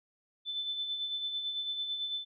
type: tone with tremolo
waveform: sine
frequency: 3520 Hz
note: A7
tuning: in tune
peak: -31 dBFS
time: 0.45-2.25 s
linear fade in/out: 50 ms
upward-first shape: sine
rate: 9 Hz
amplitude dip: 45%
effects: none